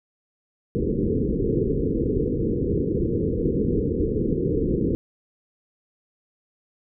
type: low-pass noise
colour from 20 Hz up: white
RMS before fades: -23 dBFS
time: 0.75-4.95 s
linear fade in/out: 0 ms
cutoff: 480 Hz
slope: 96 dB/octave
effects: none